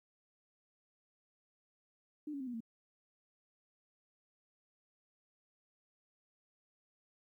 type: tone with pitch steps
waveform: sine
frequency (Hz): 300 / 279.9 / 261.2 / 243.7 / 227.4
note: D4 / C#4 / C4 / B3 / A#3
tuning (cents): +37 / +17 / -3 / -23 / -43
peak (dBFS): -39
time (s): 2.27-2.605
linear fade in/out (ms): 5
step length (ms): 67
effects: 13-bit